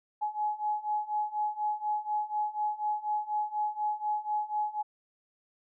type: beating tone pair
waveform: sine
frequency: 842 / 846.1 Hz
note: G#5 / G#5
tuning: +24 / +32 cents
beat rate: 4.1 Hz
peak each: -33 / -31 dBFS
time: 0.21-4.83 s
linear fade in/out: 20 ms
effects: none